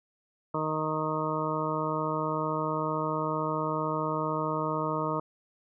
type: harmonic tone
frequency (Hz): 155.56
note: D#3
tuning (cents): 0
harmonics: 1 / 2 / 3 / 4 / 6 / 7 / 8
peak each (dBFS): -35 / -35 / -35 / -35 / -35 / -35 / -35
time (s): 0.54-5.2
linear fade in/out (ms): 5
effects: none